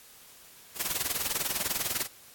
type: noise with tremolo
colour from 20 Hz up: white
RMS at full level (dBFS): -28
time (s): 0.75-2.08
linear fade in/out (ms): 50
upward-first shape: sine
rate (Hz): 20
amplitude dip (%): 80
effects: white hiss -53 dBFS RMS until 2.34 s + AAC 64 kbps